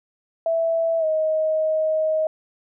sine tone with pitch glide, 659.3 to 628.1 Hz, E5 to D#5, 0 to +16 cents, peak -18 dBFS, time 0.46-2.27 s, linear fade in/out 2 ms, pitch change -84 cents, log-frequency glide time 0.99-1.05 s, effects none

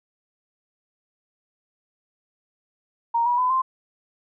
sine tone with pitch steps, 932.3 / 968.5 / 1006.2 / 1045.3 Hz, A#5 / B5 / B5 / C6, 0 / -34 / +32 / -2 cents, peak -18 dBFS, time 3.14-3.62 s, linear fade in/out 10 ms, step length 120 ms, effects none

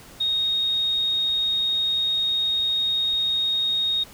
sine tone, 3729 Hz, A#7, in tune, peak -20 dBFS, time 0.2-4.04 s, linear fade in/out 10 ms, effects pink hiss -46 dBFS RMS until 4.13 s

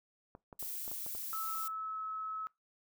clicks, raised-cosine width 1 ms, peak -35 dBFS, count 7, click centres 0.351 / 0.528 / 0.627 / 0.879 / 0.915 / 1.064 / 1.15 s
violet noise, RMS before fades -41 dBFS, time 0.59-1.68 s, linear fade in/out 5 ms
sine tone with pitch glide, 1305 to 1292.2 Hz, E6 to E6, -18 to -35 cents, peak -37 dBFS, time 1.33-2.47 s, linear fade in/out 0 ms, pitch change -17 cents, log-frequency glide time 1.57-2.03 s
effects noise-tail reverb RT60 0.2 s tail -22 dB re dry

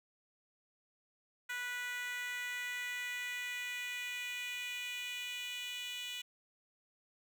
10% pulse tone with high-pass filter sweep, 491.3 Hz, B4, 9 cents flat, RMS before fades -41 dBFS, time 1.49-6.22 s, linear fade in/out 10 ms, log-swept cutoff 1600 to 3000 Hz, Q 3, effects none

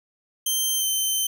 10% pulse tone with pitch glide, 3136 to 3091 Hz, G7 to G7, 0 to -25 cents, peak -14 dBFS, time 0.46-1.27 s, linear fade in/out 5 ms, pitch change -25 cents, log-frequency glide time 0.75-0.86 s, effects none

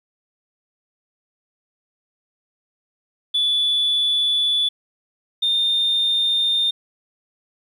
sine tone pair in turn, 3456 / 3627 Hz, A7 / A#7, -32 / -48 cents, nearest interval minor second, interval 84 cents, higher second, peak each -15 / -15 dBFS, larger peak neither, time 3.34-4.69 / 5.42-6.71 s, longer first, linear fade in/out 10 ms, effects tanh soft clip ceiling -13 dBFS + 9-bit

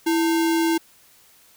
sine tone with sample-and-hold, 329.6 Hz, E4, in tune, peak -17 dBFS, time 0.06-0.78 s, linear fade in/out 10 ms, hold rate 1225 Hz, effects white hiss -54 dBFS RMS until 1.56 s

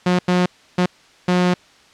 sawtooth tone bursts at uneven times, 179.7 Hz, F3, 50 cents sharp, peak -10 dBFS, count 4, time 0.06-0.19 / 0.28-0.46 / 0.78-0.86 / 1.28-1.54 s, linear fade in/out 5 ms, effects white hiss -50 dBFS RMS until 1.93 s + low-pass 5000 Hz 12 dB/octave

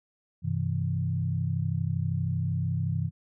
sine tone cluster, 97 / 129.3 / 162.3 Hz, G2 / C3 / E3, -18 / -20 / -27 cents, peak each -30 dBFS, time 0.42-3.11 s, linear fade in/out 50 ms, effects none

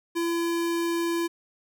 square tone, 338.2 Hz, E4, 44 cents sharp, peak -25 dBFS, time 0.15-1.28 s, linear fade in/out 20 ms, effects none

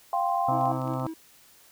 sine chord, F suspended second, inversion none, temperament just, 698.5 / 785.8 / 1047.7 Hz, F5 / G5 / C6, 0 / +4 / +2 cents, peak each -27 / -27 / -29 dBFS, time 0.13-0.72 s, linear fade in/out 2 ms
harmonic tone, 130 Hz, C3, 11 cents flat, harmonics 1 / 2 / 4 / 5 / 6 / 7 / 8 / 9 / 10, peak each -31 / -34 / -37 / -38 / -39 / -39 / -40 / -41 / -41 dBFS, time 0.48-1.07 s, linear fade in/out 5 ms
triangle tone with tremolo, 322.5 Hz, E4, 38 cents flat, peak -29 dBFS, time 0.51-1.14 s, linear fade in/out 5 ms, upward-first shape triangle, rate 5.6 Hz, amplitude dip 100%
clicks, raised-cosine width 0.2 ms, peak -33 dBFS, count 7, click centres 0.612 / 0.656 / 0.817 / 0.877 / 0.937 / 0.998 / 1.067 s
effects white hiss -56 dBFS RMS until 1.71 s

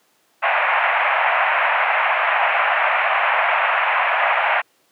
pink band-pass noise, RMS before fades -18 dBFS, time 0.42-4.62 s, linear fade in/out 20 ms, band 640 to 2600 Hz, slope 48 dB/octave, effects pink hiss -60 dBFS RMS until 4.91 s + high-pass 300 Hz 12 dB/octave

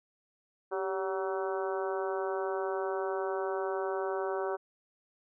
harmonic tone with a mistuned harmonic, 189 Hz, F#3, 37 cents sharp, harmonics 2 / 3 / 4 / 5 / 6 / 7 / 8, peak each -33 / -37 / -39 / -41 / -43 / -44 / -45 dBFS, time 0.71-4.57 s, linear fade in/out 20 ms, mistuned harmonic 2, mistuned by +49 cents, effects none

